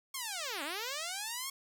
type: linear two-way sweep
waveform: 5% pulse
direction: down then up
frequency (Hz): 1107 to 270 to 1107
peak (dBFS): -25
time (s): 0.14-1.5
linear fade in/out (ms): 5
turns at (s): 0.63
effects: 11-bit